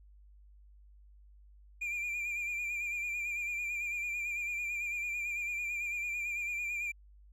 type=tone with vibrato; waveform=triangle; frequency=2396 Hz; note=D7; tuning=34 cents sharp; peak=-32 dBFS; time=1.81-6.92 s; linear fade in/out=10 ms; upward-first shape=sine; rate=9 Hz; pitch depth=44 cents each way; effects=added 50 Hz sine -55 dBFS peak until 7.32 s